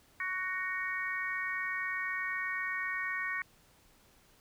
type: harmonic tone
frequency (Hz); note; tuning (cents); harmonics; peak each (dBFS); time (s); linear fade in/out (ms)
372; F#4; +9; 3 / 4 / 5 / 6; -41 / -41 / -35 / -39; 0.2-3.42; 2
effects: pink hiss -64 dBFS RMS until 4.4 s